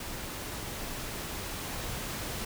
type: noise with level ramp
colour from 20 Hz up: pink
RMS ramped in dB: -39 to -36 dBFS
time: 0-2.45 s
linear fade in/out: 5 ms
effects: none